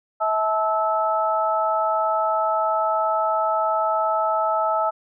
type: tone cluster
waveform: sine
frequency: 647 / 868 / 1305 Hz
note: E5 / A5 / E6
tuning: -32 / -24 / -18 cents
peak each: -23 / -23 / -23 dBFS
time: 0.2-4.91 s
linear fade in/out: 20 ms
effects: none